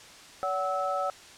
sine tone cluster, 569 / 749 / 1304 Hz, C#5 / F#5 / E6, +45 / +21 / -19 cents, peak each -31 dBFS, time 0.43-1.1 s, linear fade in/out 0 ms, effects white hiss -49 dBFS RMS until 1.37 s + low-pass 7000 Hz 12 dB/octave

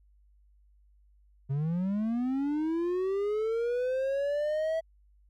triangle linear sweep, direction up, 132.4 to 655 Hz, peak -25 dBFS, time 1.49-4.81 s, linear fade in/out 20 ms, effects added 50 Hz sine -59 dBFS peak until 5.29 s

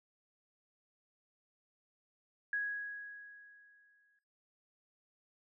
sine tone with exponential decay, 1661.2 Hz, G#6, in tune, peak -31 dBFS, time 2.53-4.19 s, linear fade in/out 2 ms, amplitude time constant 360 ms, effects noise-tail reverb RT60 0.6 s tail -18 dB re dry

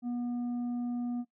triangle tone with tanh clipping, 242.2 Hz, B3, 34 cents flat, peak -32 dBFS, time 0.02-1.25 s, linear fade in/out 50 ms, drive 9 dB, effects noise-tail reverb RT60 0.1 s tail -17 dB re dry

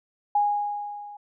sine tone with level ramp, 824 Hz, G#5, 14 cents flat, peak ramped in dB -17 to -39 dBFS, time 0.35-1.17 s, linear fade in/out 5 ms, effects none

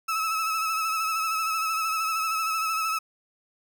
35% pulse tone with vibrato, 1300 Hz, E6, 24 cents flat, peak -23 dBFS, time 0.08-2.99 s, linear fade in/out 10 ms, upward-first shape sine, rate 13 Hz, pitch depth 34 cents each way, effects none

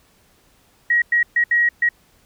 sine tone bursts at uneven times, 1900 Hz, A#6, 33 cents sharp, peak -13 dBFS, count 5, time 0.9-1.02 / 1.12-1.23 / 1.36-1.44 / 1.51-1.69 / 1.82-1.89 s, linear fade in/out 5 ms, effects pink hiss -57 dBFS RMS until 2.25 s

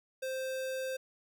square tone, 523.3 Hz, C5, in tune, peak -35 dBFS, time 0.22-0.97 s, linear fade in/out 10 ms, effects none

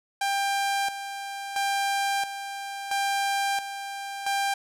sawtooth tone with tremolo, 794 Hz, G5, 22 cents sharp, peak -20 dBFS, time 0.21-4.54 s, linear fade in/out 5 ms, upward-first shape square, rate 0.74 Hz, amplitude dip 65%, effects low-pass 12000 Hz 12 dB/octave

